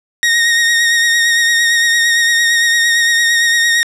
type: tone with vibrato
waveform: sawtooth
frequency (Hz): 1864.7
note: A#6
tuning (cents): 0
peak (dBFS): -6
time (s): 0.23-3.83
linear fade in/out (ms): 0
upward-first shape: sine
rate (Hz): 8.8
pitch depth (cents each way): 26
effects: low-pass 9000 Hz 12 dB/octave